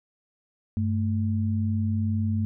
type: tone pair together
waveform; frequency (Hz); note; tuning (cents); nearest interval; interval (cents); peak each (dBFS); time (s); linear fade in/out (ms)
sine; 97.72 / 220; G2 / A3; -5 / 0; octave + major second; 1405; -24 / -27; 0.77-2.45; 0
effects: none